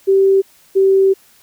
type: tone pair in turn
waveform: sine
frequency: 388.2 / 386.4 Hz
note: G4 / G4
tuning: -17 / -25 cents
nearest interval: unison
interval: 8 cents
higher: first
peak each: -8 dBFS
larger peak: neither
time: 0.07-0.42 / 0.75-1.14 s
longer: second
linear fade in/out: 20 ms
effects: white hiss -50 dBFS RMS until 1.42 s